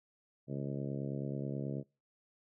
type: harmonic tone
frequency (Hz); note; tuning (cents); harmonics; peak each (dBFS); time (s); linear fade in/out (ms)
69.3; C#2; 0; 2 / 3 / 4 / 5 / 6 / 7 / 8 / 9; -38 / -42 / -44 / -46 / -48 / -49 / -50 / -51; 0.47-1.84; 50
effects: noise-tail reverb RT60 0.3 s tail -24 dB re dry